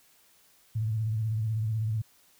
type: tone with vibrato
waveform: sine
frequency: 110 Hz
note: A2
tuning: in tune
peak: -26 dBFS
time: 0.75-2.02 s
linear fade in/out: 10 ms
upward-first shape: sine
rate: 16 Hz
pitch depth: 63 cents each way
effects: white hiss -62 dBFS RMS until 2.39 s